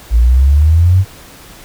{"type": "exponential sweep", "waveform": "sine", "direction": "up", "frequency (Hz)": [55, 97.8], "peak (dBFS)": -5, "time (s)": [0.1, 1.05], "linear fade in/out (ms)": 50, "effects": ["pink hiss -37 dBFS RMS until 1.64 s"]}